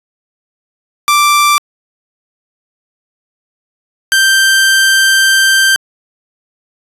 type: tone pair in turn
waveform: sawtooth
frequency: 1174.7 / 1568 Hz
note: D6 / G6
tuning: 0 / 0 cents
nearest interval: perfect fourth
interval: 500 cents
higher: second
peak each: -3 dBFS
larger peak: neither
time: 1.08-1.58 / 4.12-5.76 s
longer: second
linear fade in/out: 0 ms
effects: resampled to 32000 Hz